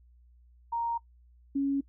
sine tone pair in turn, 932.3 / 277.2 Hz, A#5 / C#4, 0 / 0 cents, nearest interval octave + major sixth, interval 2100 cents, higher first, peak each -28 / -25 dBFS, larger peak second, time 0.72-0.98 / 1.55-1.81 s, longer neither, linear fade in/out 10 ms, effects noise-tail reverb RT60 0.1 s tail -21 dB re dry + added 60 Hz sine -56 dBFS peak until 1.88 s

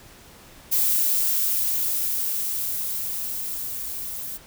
violet noise with level ramp, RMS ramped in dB -20 to -33 dBFS, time 0.71-4.38 s, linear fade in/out 20 ms, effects pink hiss -48 dBFS RMS until 4.46 s

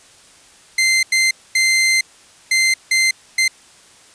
sawtooth tone bursts at uneven times, 2080 Hz, C7, 11 cents flat, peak -9 dBFS, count 6, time 0.78-1.03 / 1.12-1.31 / 1.55-2.01 / 2.51-2.74 / 2.91-3.11 / 3.38-3.48 s, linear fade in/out 5 ms, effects white hiss -47 dBFS RMS until 4.14 s + resampled to 22050 Hz

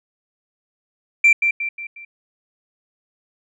sine tone with echo, 2353 Hz, D7, 3 cents sharp, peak -7 dBFS, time 1.24-1.33 s, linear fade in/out 5 ms, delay 180 ms, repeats 4, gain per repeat -7 dB, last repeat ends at 2.05 s, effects tanh soft clip ceiling -6 dBFS

